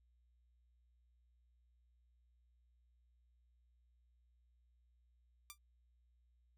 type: tone with exponential decay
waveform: 5% pulse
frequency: 1181 Hz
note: D6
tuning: 9 cents sharp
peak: -33 dBFS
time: 5.5-5.58 s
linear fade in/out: 0 ms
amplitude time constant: 16 ms
effects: added 60 Hz sine -70 dBFS peak until 6.57 s